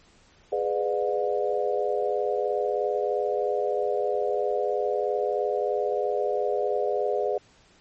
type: chord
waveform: sine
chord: G# diminished seventh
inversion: none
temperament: just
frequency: 415.3 / 498.4 / 598 / 717.6 Hz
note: G#4 / B4 / D5 / F5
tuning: 0 / +16 / +31 / +47 cents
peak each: -27 / -28 / -29 / -31 dBFS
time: 0.52-7.38 s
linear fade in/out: 5 ms
effects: pink hiss -58 dBFS RMS until 7.8 s + MP3 32 kbps